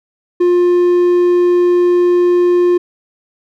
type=tone; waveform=triangle; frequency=353.6 Hz; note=F4; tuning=22 cents sharp; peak=-6 dBFS; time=0.4-2.78 s; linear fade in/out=10 ms; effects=none